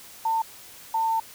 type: tone pair in turn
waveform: sine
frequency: 898 / 898 Hz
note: A5 / A5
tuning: +35 / +35 cents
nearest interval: unison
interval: 0 cents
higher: neither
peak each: -21 dBFS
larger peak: neither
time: 0.25-0.42 / 0.94-1.2 s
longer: second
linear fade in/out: 5 ms
effects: white hiss -46 dBFS RMS until 1.34 s